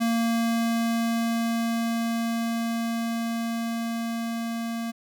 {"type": "tone with level ramp", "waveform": "square", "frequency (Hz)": 230.4, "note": "A#3", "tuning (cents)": -20, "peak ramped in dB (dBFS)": [-22, -29], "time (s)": [0, 4.92], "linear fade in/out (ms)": 20, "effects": []}